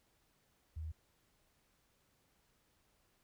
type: tone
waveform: sine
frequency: 79 Hz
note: D#2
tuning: 27 cents sharp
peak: -40 dBFS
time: 0.76-0.92 s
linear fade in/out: 10 ms
effects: pink hiss -75 dBFS RMS until 3.23 s